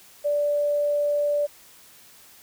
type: tone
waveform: sine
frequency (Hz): 584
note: D5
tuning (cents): -10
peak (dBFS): -20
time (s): 0.24-1.47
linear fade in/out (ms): 20
effects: white hiss -51 dBFS RMS until 2.42 s